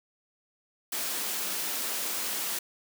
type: high-pass noise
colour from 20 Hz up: white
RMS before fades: -32 dBFS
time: 0.92-2.59 s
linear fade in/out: 5 ms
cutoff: 180 Hz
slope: 48 dB/octave
effects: none